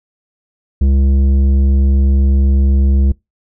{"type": "tone with tanh clipping", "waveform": "sine", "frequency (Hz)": 68, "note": "C#2", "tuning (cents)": -33, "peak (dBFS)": -10, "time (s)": [0.81, 3.12], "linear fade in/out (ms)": 5, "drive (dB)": 10, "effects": ["noise-tail reverb RT60 0.2 s tail -24 dB re dry"]}